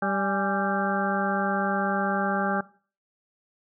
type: harmonic tone with a mistuned harmonic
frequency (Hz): 196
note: G3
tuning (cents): 0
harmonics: 1 / 2 / 3 / 4 / 6 / 7 / 8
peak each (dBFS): -29 / -34 / -31 / -29 / -33 / -33 / -31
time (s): 0.02-2.61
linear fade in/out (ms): 5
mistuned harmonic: 4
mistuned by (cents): +70
effects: noise-tail reverb RT60 0.4 s tail -19 dB re dry